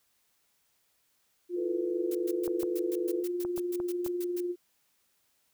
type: tone with tremolo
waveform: sine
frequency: 353.3 Hz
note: F4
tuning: 20 cents sharp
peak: -28 dBFS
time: 1.49-4.56 s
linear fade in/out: 50 ms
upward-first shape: sine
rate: 20 Hz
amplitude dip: 35%
type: chord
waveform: sine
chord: E suspended fourth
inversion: none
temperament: just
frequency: 329.6 / 439.5 / 494.4 Hz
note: E4 / A4 / B4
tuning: 0 / -2 / +2 cents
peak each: -37 dBFS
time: 1.55-3.25 s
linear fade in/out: 50 ms
type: noise bursts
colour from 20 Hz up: blue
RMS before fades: -43 dBFS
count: 15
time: 2.11-4.405 s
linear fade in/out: 5 ms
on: 41 ms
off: 120 ms
type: clicks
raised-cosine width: 1 ms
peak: -27 dBFS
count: 6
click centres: 2.478 / 2.632 / 3.45 / 3.578 / 3.801 / 4.063 s
effects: white hiss -72 dBFS RMS until 5.53 s